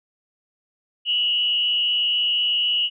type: tone with frequency modulation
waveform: sine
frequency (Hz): 2926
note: F#7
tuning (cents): -20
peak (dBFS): -18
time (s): 1.05-2.9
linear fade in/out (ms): 50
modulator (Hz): 194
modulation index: 0.48
effects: none

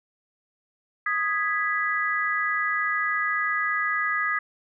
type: chord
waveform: sine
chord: G# minor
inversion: second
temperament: equal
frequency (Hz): 1244.5 / 1661.2 / 1975.5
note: D#6 / G#6 / B6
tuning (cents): 0 / 0 / 0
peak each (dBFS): -27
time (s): 1.06-4.39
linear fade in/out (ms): 5
effects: none

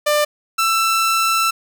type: tone pair in turn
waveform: sawtooth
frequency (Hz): 595 / 1333.1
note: D5 / E6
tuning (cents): +22 / +19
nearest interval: octave + major second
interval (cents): 1397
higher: second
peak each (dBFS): -10 / -11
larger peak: first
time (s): 0.06-0.25 / 0.58-1.51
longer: second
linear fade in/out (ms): 10
effects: none

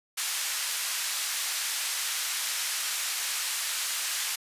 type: band-pass noise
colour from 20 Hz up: white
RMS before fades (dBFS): -31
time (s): 0.17-4.36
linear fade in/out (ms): 10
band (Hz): 1300 to 9700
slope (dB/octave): 12
effects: resampled to 32000 Hz

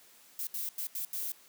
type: noise bursts at uneven times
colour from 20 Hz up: violet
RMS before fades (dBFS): -36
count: 5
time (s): 0.39-0.47 / 0.54-0.69 / 0.78-0.87 / 0.95-1.05 / 1.13-1.32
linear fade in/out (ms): 2
effects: white hiss -59 dBFS RMS until 1.48 s + high-pass 150 Hz 12 dB/octave

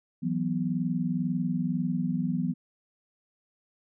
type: chord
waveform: sine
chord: E suspended second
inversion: none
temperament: equal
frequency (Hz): 164.81 / 185 / 246.9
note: E3 / F#3 / B3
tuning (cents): 0 / 0 / 0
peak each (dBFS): -30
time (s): 0.22-2.54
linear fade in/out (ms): 20
effects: none

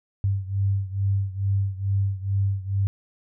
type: beating tone pair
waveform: sine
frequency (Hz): 97.6 / 99.9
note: G2 / G2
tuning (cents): -7 / +33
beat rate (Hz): 2.3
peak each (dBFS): -23 / -26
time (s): 0.24-2.87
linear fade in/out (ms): 0
effects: none

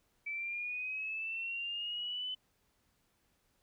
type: linear sweep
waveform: sine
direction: up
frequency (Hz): 2304 to 3030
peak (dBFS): -36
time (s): 0.26-2.35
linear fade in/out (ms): 10
effects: pink hiss -75 dBFS RMS until 3.62 s

